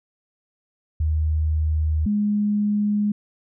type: tone pair in turn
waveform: sine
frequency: 77.78 / 207.6 Hz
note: D#2 / G#3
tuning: 0 / 0 cents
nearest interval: octave + perfect fourth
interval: 1700 cents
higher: second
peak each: -18 dBFS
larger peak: neither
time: 1-2.06 / 2.06-3.12 s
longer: neither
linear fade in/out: 5 ms
effects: none